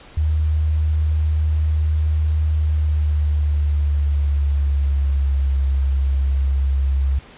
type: tone with pitch glide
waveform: sine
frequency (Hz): 77.1 to 67.9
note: D#2 to C#2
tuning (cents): -15 to -35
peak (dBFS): -15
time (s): 0.17-7.19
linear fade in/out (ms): 5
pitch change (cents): -220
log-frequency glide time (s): 2.51-5.56
effects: pink hiss -44 dBFS RMS until 7.37 s + resampled to 8000 Hz